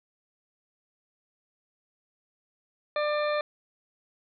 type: harmonic tone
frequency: 596 Hz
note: D5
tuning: 25 cents sharp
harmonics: 1 / 2 / 3 / 4 / 6 / 7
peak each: -26 / -32 / -36 / -38 / -42 / -43 dBFS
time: 2.96-3.41 s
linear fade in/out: 2 ms
effects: none